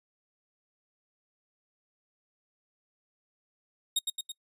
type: tone with echo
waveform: sawtooth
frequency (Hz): 3729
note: A#7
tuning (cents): 0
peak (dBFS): -21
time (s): 3.96-3.99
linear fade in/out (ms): 5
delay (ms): 110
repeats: 3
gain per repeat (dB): -4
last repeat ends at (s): 4.32
effects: noise-tail reverb RT60 0.1 s tail -26 dB re dry + resampled to 32000 Hz